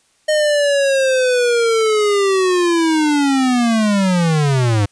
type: linear sweep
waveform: square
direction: down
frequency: 617 to 98.5 Hz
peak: -13 dBFS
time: 0.28-4.86 s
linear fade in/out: 10 ms
effects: white hiss -58 dBFS RMS until 4.91 s + resampled to 22050 Hz